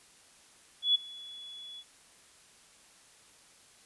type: tone with ADSR envelope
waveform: sine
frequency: 3400 Hz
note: G#7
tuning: 40 cents sharp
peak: -20 dBFS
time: 0.82-1.84 s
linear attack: 130 ms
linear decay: 12 ms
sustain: -23 dB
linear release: 47 ms
effects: white hiss -59 dBFS RMS until 3.85 s + resampled to 24000 Hz